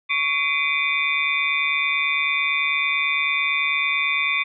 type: tone cluster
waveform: sine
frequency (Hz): 1117 / 2049 / 2302 / 2451 / 3560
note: C#6 / C7 / D7 / D#7 / A7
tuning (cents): +13 / -37 / -35 / -27 / +20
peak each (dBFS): -29 / -26 / -23 / -24 / -29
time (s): 0.09-4.44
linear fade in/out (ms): 20
effects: none